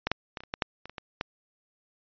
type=clicks; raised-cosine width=0.3 ms; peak=-10 / -9 / -19 / -26 / -28 / -14 / -9 / -25 / -27 / -21 / -13 dBFS; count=11; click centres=0.07 / 0.116 / 0.372 / 0.405 / 0.436 / 0.539 / 0.622 / 0.856 / 0.896 / 0.982 / 1.211 s; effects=resampled to 11025 Hz